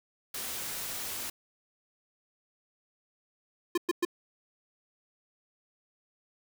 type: noise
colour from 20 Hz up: white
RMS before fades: -37 dBFS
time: 0.34-1.3 s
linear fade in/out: 5 ms
type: tone bursts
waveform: square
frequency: 349.4 Hz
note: F4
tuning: 1 cent sharp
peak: -25 dBFS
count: 3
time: 3.75-4.051 s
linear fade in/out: 5 ms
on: 27 ms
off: 110 ms
effects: none